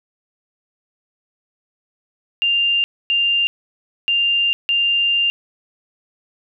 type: tone bursts at uneven times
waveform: sine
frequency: 2794 Hz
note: F7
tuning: in tune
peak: -14 dBFS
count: 4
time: 2.42-2.84 / 3.1-3.47 / 4.08-4.53 / 4.69-5.3 s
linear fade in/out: 0 ms
effects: none